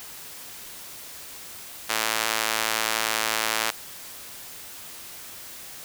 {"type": "tone with high-pass filter", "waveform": "sawtooth", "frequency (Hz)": 110.7, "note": "A2", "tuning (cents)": 11, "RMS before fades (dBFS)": -26, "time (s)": [1.89, 3.71], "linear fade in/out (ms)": 10, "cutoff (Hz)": 1100, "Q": 0.54, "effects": ["white hiss -41 dBFS RMS until 5.84 s"]}